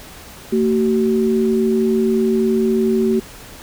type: tone pair together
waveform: sine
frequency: 226.1 / 379.3 Hz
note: A3 / F#4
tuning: +47 / +43 cents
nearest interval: major sixth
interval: 896 cents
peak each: -16 / -16 dBFS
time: 0.52-3.2 s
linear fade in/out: 10 ms
effects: pink hiss -38 dBFS RMS until 3.62 s